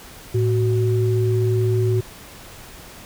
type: tone pair together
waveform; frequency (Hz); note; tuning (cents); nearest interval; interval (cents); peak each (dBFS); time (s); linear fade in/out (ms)
sine; 110.8 / 372.7; A2 / F#4; +13 / +13; octave + major sixth; 2100; -17 / -21; 0.34-2.01; 10
effects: pink hiss -41 dBFS RMS until 3.05 s